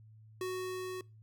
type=tone with level ramp; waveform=square; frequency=370 Hz; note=F#4; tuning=in tune; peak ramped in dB=-35 to -39 dBFS; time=0.41-1.01 s; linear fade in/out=2 ms; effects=noise-tail reverb RT60 0.3 s tail -24 dB re dry + added 109 Hz sine -54 dBFS peak until 1.22 s